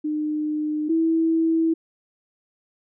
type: tone pair in turn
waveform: sine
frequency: 303.6 / 325.8 Hz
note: D#4 / E4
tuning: -42 / -20 cents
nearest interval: minor second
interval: 122 cents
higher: second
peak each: -22 / -17 dBFS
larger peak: second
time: 0.04-0.89 / 0.89-1.74 s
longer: neither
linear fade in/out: 10 ms
effects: none